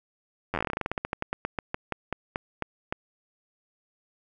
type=slowing click train; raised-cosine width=0.5 ms; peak=-13 dBFS; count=28; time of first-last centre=0.54-2.925 s; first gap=10 ms; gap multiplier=1.14; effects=none